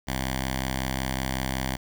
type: tone with notch filter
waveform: 5% pulse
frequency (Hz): 65.4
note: C2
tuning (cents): 0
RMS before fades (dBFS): -29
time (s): 0.07-1.77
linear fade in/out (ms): 20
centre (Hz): 440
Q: 0.77
effects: 8-bit